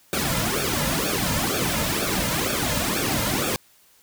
pink noise with flanger, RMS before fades -24 dBFS, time 0.13-3.56 s, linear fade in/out 0 ms, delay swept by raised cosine 0.99 to 2.69 ms, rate 2.1 Hz, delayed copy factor -0.9, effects white hiss -57 dBFS RMS until 4.02 s

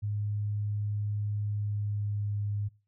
sine tone with pitch glide, 103.9 to 102.83 Hz, G#2 to G#2, +1 to -17 cents, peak -29 dBFS, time 0.02-2.69 s, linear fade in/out 20 ms, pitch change -18 cents, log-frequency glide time 1.42-2.46 s, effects noise-tail reverb RT60 0.3 s tail -20 dB re dry

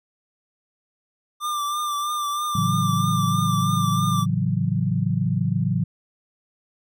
square tone with vibrato, 1186 Hz, D6, 17 cents sharp, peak -24 dBFS, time 1.4-4.26 s, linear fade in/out 50 ms, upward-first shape triangle, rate 3.1 Hz, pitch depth 41 cents each way
sine chord, F# minor seventh, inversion first, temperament equal, 110 / 138.59 / 164.81 / 185 Hz, A2 / C#3 / E3 / F#3, 0 / 0 / 0 / 0 cents, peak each -25 dBFS, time 2.55-5.84 s, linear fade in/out 5 ms
effects none

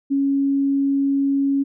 sine tone, 276.7 Hz, C#4, 3 cents flat, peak -16 dBFS, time 0.1-1.64 s, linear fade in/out 20 ms, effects none

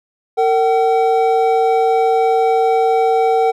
triangle tone pair together, 455.8 / 761 Hz, A#4 / F#5, -39 / +48 cents, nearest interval major sixth, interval 887 cents, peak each -12 dBFS, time 0.37-3.52 s, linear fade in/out 20 ms, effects none

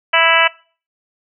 harmonic tone, 329.6 Hz, E4, in tune, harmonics 2 / 3 / 4 / 5 / 6 / 7 / 8 / 9, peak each -18 / -18 / -18 / -18 / -18 / -18 / -18 / -18 dBFS, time 0.13-0.48 s, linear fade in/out 10 ms, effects noise-tail reverb RT60 0.4 s tail -22 dB re dry

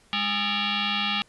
sine tone with frequency modulation, 205.2 Hz, G#3, 21 cents flat, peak -23 dBFS, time 0.13-1.22 s, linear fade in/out 0 ms, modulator 512 Hz, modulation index 7.1, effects pink hiss -59 dBFS RMS until 1.28 s + resampled to 24000 Hz

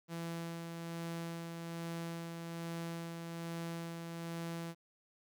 sawtooth tone with tremolo, 167.5 Hz, E3, 28 cents sharp, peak -35 dBFS, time 0.08-4.75 s, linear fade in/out 50 ms, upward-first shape sine, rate 1.2 Hz, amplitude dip 35%, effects 12-bit

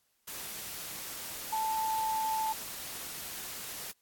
sine tone in noise, 880 Hz, A5, in tune, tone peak -29 dBFS, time 1.52-2.53 s, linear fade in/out 10 ms, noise white, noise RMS -41 dBFS, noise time 0.27-3.92 s, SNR +9 dB, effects white hiss -74 dBFS RMS until 4.01 s + AAC 64 kbps

